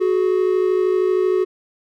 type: tone pair together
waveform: triangle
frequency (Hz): 370 / 422.9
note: F#4 / G#4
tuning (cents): 0 / +31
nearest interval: major second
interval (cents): 231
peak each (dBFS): -14 / -19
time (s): 0-1.45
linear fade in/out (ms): 20
effects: none